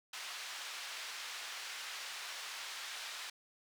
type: band-pass noise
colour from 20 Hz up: white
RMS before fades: -45 dBFS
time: 0.13-3.3 s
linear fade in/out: 5 ms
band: 990 to 4500 Hz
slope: 12 dB/octave
effects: none